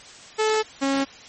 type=tone pair in turn; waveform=sawtooth; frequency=434.3 / 273.6 Hz; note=A4 / C#4; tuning=-23 / -23 cents; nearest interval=minor sixth; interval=800 cents; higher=first; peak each=-15 / -16 dBFS; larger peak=first; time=0.38-0.63 / 0.81-1.05 s; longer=first; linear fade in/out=20 ms; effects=white hiss -44 dBFS RMS until 1.28 s + MP3 32 kbps